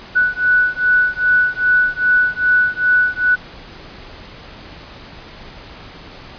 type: beating tone pair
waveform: sine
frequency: 1480 / 1482.5 Hz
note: F#6 / F#6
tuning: 0 / +3 cents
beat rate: 2.5 Hz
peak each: -15 dBFS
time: 0.15-3.36 s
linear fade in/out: 20 ms
effects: pink hiss -37 dBFS RMS until 6.38 s + resampled to 11025 Hz